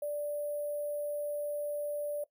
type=tone with sample-and-hold; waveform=sine; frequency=587.3 Hz; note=D5; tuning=in tune; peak=-32 dBFS; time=0.02-2.24 s; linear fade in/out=5 ms; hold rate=11025 Hz; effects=noise-tail reverb RT60 0.1 s tail -18 dB re dry